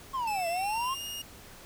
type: exponential two-way sweep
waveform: triangle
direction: down then up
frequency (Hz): 1100 to 662 to 1100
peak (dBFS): -27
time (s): 0.13-0.95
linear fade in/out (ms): 20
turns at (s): 0.48
type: tone with pitch glide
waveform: sawtooth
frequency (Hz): 2637 to 2843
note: E7 to F7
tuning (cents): 0 to +30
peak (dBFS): -33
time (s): 0.27-1.22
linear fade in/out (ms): 5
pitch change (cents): +130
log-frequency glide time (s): 0.39-1.05
effects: pink hiss -50 dBFS RMS until 1.65 s